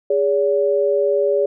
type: tone pair together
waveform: sine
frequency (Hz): 410 / 570.4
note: G#4 / C#5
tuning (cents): -22 / +49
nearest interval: tritone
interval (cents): 571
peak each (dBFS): -17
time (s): 0.1-1.46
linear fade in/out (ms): 5
effects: none